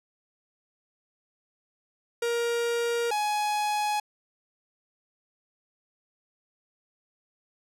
45% pulse tone pair in turn, 470.7 / 838.7 Hz, A#4 / G#5, +17 / +17 cents, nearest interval minor seventh, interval 1000 cents, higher second, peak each -25 dBFS, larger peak neither, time 2.22-3.11 / 3.11-4 s, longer neither, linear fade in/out 5 ms, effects low-pass 12000 Hz 12 dB/octave

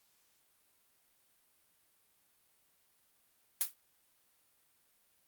blue noise with exponential decay, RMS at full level -27 dBFS, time 3.61-3.74 s, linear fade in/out 0 ms, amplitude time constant 27 ms, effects white hiss -72 dBFS RMS until 5.27 s + Opus 48 kbps

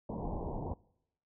pink low-pass noise, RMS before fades -38 dBFS, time 0.09-0.74 s, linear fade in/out 5 ms, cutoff 1000 Hz, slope 96 dB/octave, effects noise-tail reverb RT60 0.8 s tail -24 dB re dry

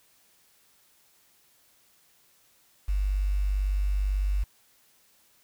sine tone with quantisation, 49 Hz, G1, in tune, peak -23 dBFS, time 2.88-4.44 s, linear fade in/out 10 ms, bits 8, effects white hiss -63 dBFS RMS until 5.43 s

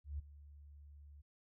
sine tone with ADSR envelope, 72.4 Hz, D2, 24 cents flat, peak -37 dBFS, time 0.04-1.22 s, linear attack 150 ms, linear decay 13 ms, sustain -17 dB, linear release 15 ms, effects none

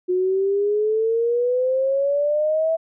sine exponential sweep, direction up, 360.1 to 657 Hz, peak -17 dBFS, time 0.08-2.77 s, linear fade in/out 20 ms, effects none

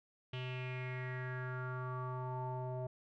square tone with low-pass filter sweep, 127.3 Hz, C3, 47 cents flat, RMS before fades -41 dBFS, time 0.33-2.87 s, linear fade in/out 5 ms, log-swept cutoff 3000 to 700 Hz, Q 5.7, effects none

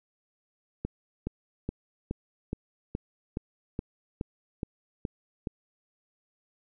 click train, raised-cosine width 3 ms, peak -18 dBFS, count 12, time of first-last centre 0.85-5.472 s, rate 2.38 Hz, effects none

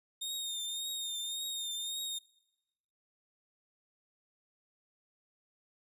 sawtooth tone with vibrato, 3673 Hz, A#7, 26 cents flat, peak -33 dBFS, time 0.21-2.19 s, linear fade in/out 10 ms, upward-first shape triangle, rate 1.8 Hz, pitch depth 50 cents each way, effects noise-tail reverb RT60 1.0 s tail -24 dB re dry + resampled to 32000 Hz

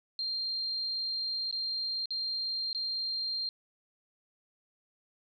sine tone with dropouts, 4186 Hz, C8, in tune, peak -31 dBFS, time 0.19-3.49 s, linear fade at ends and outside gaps 1 ms, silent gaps 1.512-1.526 / 2.057-2.106 / 2.73-2.748 s, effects none

